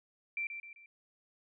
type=tone with echo; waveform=sine; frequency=2349 Hz; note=D7; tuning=in tune; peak=-33 dBFS; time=0.37-0.47 s; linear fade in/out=2 ms; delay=130 ms; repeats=3; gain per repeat=-7 dB; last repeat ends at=0.86 s; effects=none